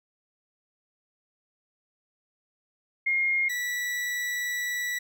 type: tone pair in turn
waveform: sine / 40% pulse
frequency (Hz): 2136 / 1953.9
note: C7 / B6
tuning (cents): +35 / -19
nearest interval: major second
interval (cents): 154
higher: first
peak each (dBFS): -22 / -27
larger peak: first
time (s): 3.06-3.49 / 3.49-4.99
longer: second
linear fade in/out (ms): 10
effects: none